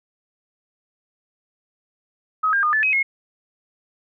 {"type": "tone with pitch steps", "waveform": "sine", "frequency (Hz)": [1270, 1605, 1220, 1742, 2538, 2162], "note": ["D#6", "G6", "D#6", "A6", "D#7", "C#7"], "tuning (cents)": [35, 40, -34, -18, 34, -44], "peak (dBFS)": -16, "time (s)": [2.43, 3.03], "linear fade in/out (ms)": 10, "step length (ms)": 100, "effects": []}